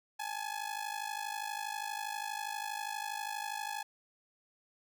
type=ring-modulated tone; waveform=sawtooth; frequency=846 Hz; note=G#5; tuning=32 cents sharp; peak=-30 dBFS; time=0.19-3.83 s; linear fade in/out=10 ms; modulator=26.2 Hz; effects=none